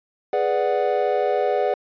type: chord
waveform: triangle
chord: G# half-diminished seventh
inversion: none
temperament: equal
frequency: 415.3 / 493.9 / 587.3 / 740 Hz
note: G#4 / B4 / D5 / F#5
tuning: 0 / 0 / 0 / 0 cents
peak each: -22 dBFS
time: 0.33-1.74 s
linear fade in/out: 2 ms
effects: resampled to 11025 Hz